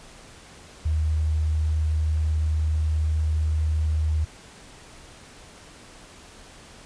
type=tone; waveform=sine; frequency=77.78 Hz; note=D#2; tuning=in tune; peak=-20 dBFS; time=0.85-4.25 s; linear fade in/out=10 ms; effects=pink hiss -47 dBFS RMS until 6.85 s + resampled to 22050 Hz